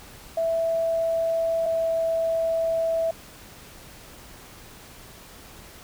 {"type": "tone pair in turn", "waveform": "sine", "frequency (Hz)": [659.3, 656.9], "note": ["E5", "E5"], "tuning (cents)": [0, -6], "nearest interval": "unison", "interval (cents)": 6, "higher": "first", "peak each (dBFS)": -21, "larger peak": "neither", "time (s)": [[0.37, 1.66], [1.66, 3.11]], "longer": "second", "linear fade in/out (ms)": 5, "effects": ["pink hiss -46 dBFS RMS until 5.83 s"]}